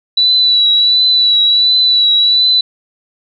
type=tone with vibrato; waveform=sine; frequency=3947 Hz; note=B7; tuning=2 cents flat; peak=-7 dBFS; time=0.17-2.61 s; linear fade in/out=5 ms; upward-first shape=triangle; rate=1.4 Hz; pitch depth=36 cents each way; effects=none